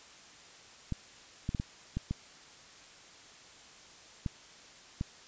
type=clicks; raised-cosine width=5 ms; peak=-20 dBFS; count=8; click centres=0.923 / 1.491 / 1.548 / 1.599 / 1.97 / 2.11 / 4.262 / 5.011 s; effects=white hiss -54 dBFS RMS until 5.27 s + resampled to 16000 Hz